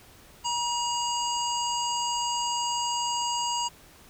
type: harmonic tone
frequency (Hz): 954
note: A#5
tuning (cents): +40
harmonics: 1 / 3 / 5 / 7 / 8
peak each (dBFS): -28 / -33 / -35 / -36 / -37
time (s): 0.44-3.69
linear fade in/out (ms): 20
effects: pink hiss -53 dBFS RMS until 4.09 s